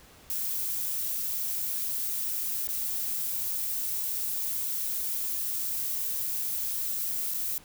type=noise with dropouts; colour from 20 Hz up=violet; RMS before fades=-31 dBFS; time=0.3-7.58 s; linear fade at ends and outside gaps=1 ms; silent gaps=2.673-2.688 / 7.339-7.343 s; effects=pink hiss -54 dBFS RMS until 7.64 s